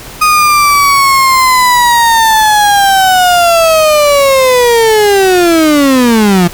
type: linear sweep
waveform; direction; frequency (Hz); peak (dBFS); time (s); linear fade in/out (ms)
35% pulse; down; 1244.5 to 169.4; -3; 0.21-6.48; 10
effects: pink hiss -28 dBFS RMS until 6.53 s